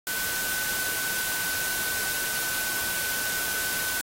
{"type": "tone in noise", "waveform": "sine", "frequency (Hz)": 1509, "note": "F#6", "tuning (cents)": 34, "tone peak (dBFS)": -32, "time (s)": [0.07, 4.01], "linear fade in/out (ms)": 0, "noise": "white", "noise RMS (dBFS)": -30, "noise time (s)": [0.07, 4.01], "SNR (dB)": -5, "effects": ["AAC 48 kbps"]}